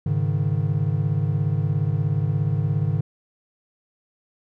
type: chord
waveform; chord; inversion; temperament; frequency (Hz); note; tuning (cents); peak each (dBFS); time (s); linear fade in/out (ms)
triangle; Ab suspended fourth; none; equal; 103.83 / 138.59 / 155.56; Ab2 / Db3 / Eb3; 0 / 0 / 0; -22; 0.06-3.01; 5
effects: none